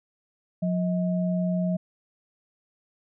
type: tone pair together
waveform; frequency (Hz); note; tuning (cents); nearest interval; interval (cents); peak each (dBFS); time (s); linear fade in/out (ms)
sine; 179.1 / 633.1; F3 / D#5; +44 / +30; octave + minor seventh; 2186; -23 / -31; 0.62-1.77; 10
effects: none